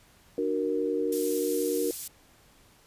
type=chord; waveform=sine; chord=D augmented; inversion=none; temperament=equal with one note detuned; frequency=299 / 370 / 466.2 Hz; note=D4 / F#4 / A#4; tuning=+31 / 0 / 0 cents; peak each=-31 / -31 / -28 dBFS; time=0.38-1.91 s; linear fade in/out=2 ms
type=high-pass noise; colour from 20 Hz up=pink; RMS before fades=-37 dBFS; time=1.12-2.08 s; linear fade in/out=5 ms; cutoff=7600 Hz; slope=12 dB/octave
effects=pink hiss -59 dBFS RMS until 2.86 s + resampled to 32000 Hz